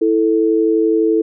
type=tone pair together; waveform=sine; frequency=328.2 / 440 Hz; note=E4 / A4; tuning=-8 / 0 cents; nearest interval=perfect fourth; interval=508 cents; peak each=-14 dBFS; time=0.01-1.22 s; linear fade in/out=10 ms; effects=none